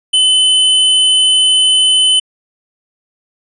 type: tone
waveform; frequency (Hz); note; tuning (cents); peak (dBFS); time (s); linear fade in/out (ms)
square; 3031; F#7; +41; -8; 0.13-2.2; 10
effects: resampled to 24000 Hz